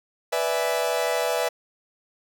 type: chord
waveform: 40% pulse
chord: E dominant seventh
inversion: second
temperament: equal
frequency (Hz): 493.9 / 587.3 / 659.3 / 830.6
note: B4 / D5 / E5 / G#5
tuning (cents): 0 / 0 / 0 / 0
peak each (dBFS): -26 / -28 / -26 / -30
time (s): 0.32-1.49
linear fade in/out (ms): 10
effects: none